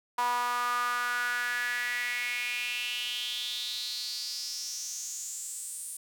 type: tone with high-pass filter sweep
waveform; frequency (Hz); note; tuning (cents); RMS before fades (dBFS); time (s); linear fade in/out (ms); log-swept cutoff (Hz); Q
sawtooth; 243.4; B3; -25; -33; 0.18-5.97; 5; 960 to 9300; 5.9
effects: none